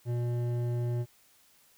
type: tone with hard clipping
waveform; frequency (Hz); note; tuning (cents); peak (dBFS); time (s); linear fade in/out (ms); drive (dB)
triangle; 120.4; B2; -44; -30; 0.05-1.06; 50; 14
effects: white hiss -63 dBFS RMS until 1.77 s